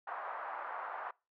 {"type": "band-pass noise", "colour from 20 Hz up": "pink", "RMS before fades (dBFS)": -42, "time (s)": [0.07, 1.11], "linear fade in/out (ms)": 5, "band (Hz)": [740, 1400], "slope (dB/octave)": 24, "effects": ["noise-tail reverb RT60 0.3 s tail -25 dB re dry"]}